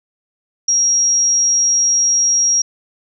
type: tone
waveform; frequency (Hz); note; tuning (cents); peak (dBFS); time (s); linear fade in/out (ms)
sine; 5640; F8; +16; -11; 0.68-2.62; 5
effects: none